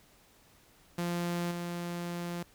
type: tone with level steps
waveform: sawtooth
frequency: 173.4 Hz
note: F3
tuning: 12 cents flat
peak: -27 / -31 dBFS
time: 0.98-2.43 s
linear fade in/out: 5 ms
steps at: 1.51 s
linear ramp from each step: 5 ms
effects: pink hiss -62 dBFS RMS until 2.54 s